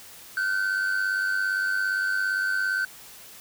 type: tone pair together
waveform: triangle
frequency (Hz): 1433 / 1530.5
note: F6 / G6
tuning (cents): +44 / -42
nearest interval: minor second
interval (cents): 114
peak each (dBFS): -29 / -22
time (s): 0.37-2.85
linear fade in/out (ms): 2
effects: white hiss -46 dBFS RMS until 3.4 s